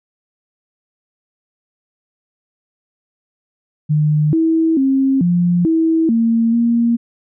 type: tone with pitch steps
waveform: sine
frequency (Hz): 151.2 / 324.2 / 268.6 / 175.2 / 324.4 / 229 / 234.2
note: D#3 / E4 / C4 / F3 / E4 / A#3 / A#3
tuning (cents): -49 / -29 / +46 / +6 / -28 / -31 / +8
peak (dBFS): -11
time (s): 3.89-6.97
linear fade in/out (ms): 20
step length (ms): 440
effects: none